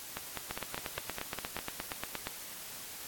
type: two click trains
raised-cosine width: 0.3 ms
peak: -19 / -20 dBFS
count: 16 / 8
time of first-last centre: 0.51-2.271 / 0.17-1.59 s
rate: 8.52 / 4.93 Hz
effects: white hiss -45 dBFS RMS until 3.07 s + AAC 64 kbps